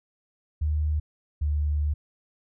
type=tone pair in turn; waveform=sine; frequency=76 / 74.18 Hz; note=D#2 / D2; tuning=-40 / +18 cents; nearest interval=unison; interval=42 cents; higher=first; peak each=-22 dBFS; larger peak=neither; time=0.61-1 / 1.41-1.94 s; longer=second; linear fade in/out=10 ms; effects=none